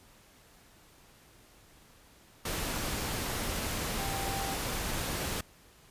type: tone in noise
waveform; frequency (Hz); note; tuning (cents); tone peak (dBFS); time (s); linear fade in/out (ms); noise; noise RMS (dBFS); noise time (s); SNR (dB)
sine; 784; G5; 0; -38; 3.98-4.55; 5; pink; -34; 2.45-5.41; -7
effects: pink hiss -59 dBFS RMS until 5.9 s + resampled to 32000 Hz